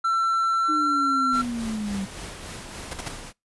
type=tone with pitch glide; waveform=triangle; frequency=1345 to 1357.5 Hz; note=E6 to F6; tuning=+34 to -50 cents; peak=-18 dBFS; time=0.04-1.42 s; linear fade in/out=10 ms; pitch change=+16 cents; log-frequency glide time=0.59-0.88 s
type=linear sweep; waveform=sine; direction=down; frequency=311.1 to 190 Hz; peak=-26 dBFS; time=0.68-2.06 s; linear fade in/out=20 ms
type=noise with tremolo; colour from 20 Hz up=pink; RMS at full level=-36 dBFS; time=1.31-3.33 s; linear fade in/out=50 ms; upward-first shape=sine; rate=3.5 Hz; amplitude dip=35%
type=noise bursts; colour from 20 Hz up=pink; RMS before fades=-31 dBFS; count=3; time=2.91-3.085 s; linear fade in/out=5 ms; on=25 ms; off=50 ms
effects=noise-tail reverb RT60 0.2 s tail -25 dB re dry + resampled to 24000 Hz